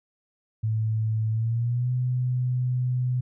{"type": "tone with pitch glide", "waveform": "sine", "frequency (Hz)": [110, 125.63], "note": ["A2", "B2"], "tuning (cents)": [0, 30], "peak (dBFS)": -22, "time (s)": [0.63, 3.21], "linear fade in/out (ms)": 10, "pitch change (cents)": 230, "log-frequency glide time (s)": [1.31, 1.91], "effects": []}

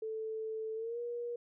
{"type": "tone with pitch glide", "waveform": "sine", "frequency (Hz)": [440, 477.1], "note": ["A4", "A#4"], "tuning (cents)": [0, 40], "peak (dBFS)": -36, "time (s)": [0.02, 1.36], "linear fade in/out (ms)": 5, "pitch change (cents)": 140, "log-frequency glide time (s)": [0.75, 0.99], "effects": []}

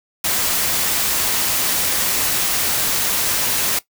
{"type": "noise", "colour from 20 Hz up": "white", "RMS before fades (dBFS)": -19, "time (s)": [0.24, 3.79], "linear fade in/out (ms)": 5, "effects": ["noise-tail reverb RT60 0.1 s tail -17 dB re dry"]}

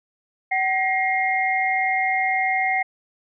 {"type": "tone cluster", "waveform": "sine", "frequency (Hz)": [757, 1907, 2126], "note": ["F#5", "A#6", "C7"], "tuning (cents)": [39, 39, 27], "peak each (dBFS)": [-22, -27, -22], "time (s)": [0.51, 2.83], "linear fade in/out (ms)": 10, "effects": []}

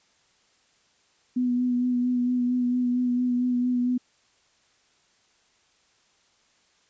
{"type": "tone with vibrato", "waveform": "sine", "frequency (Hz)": 247.2, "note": "B3", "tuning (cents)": 2, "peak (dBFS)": -21, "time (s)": [1.36, 3.98], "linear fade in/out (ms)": 10, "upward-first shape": "sine", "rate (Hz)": 4.4, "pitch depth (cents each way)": 21, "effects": ["white hiss -64 dBFS RMS until 6.89 s", "resampled to 16000 Hz"]}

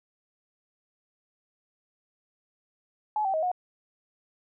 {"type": "tone with pitch steps", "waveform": "sine", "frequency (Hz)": [851, 772, 632, 725], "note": ["G#5", "G5", "D#5", "F#5"], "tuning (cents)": [42, -27, 27, -35], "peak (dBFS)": -24, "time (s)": [3.16, 3.516], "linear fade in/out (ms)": 2, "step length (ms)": 89, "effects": []}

